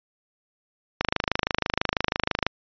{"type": "click train", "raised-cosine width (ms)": 0.3, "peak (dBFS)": -5, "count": 39, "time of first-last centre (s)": [1.01, 2.466], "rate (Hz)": 26.1, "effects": ["resampled to 11025 Hz"]}